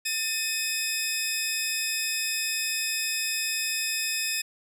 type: tone pair together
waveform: 15% pulse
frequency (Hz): 1791 / 2533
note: A6 / D#7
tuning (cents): +30 / +30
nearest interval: tritone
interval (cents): 600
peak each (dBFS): -27 / -20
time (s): 0.05-4.42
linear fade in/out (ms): 10
effects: none